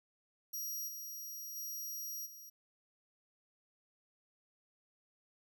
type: tone with level steps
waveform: 10% pulse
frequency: 5720 Hz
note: F8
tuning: 41 cents sharp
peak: -33 / -38 / -35 / -45 dBFS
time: 0.53-2.5 s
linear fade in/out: 10 ms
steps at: 0.87 / 1.55 / 2.25 s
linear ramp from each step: 20 ms
effects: none